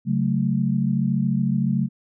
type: chord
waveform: sine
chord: F# minor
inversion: second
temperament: equal with one note detuned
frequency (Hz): 138.59 / 186.18 / 220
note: C#3 / F#3 / A3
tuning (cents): 0 / +11 / 0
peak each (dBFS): -23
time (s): 0.05-1.89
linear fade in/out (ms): 50
effects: none